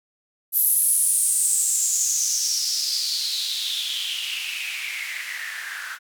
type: noise with band-pass filter sweep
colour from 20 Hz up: blue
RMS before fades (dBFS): -24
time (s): 0.52-5.99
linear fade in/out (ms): 50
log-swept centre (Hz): 12000 to 1500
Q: 6.3
effects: none